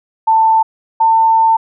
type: tone pair in turn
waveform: sine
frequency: 889 / 897.3 Hz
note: A5 / A5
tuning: +18 / +34 cents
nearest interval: unison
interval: 16 cents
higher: second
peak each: -7 dBFS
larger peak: neither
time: 0.27-0.63 / 1-1.57 s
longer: second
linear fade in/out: 10 ms
effects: none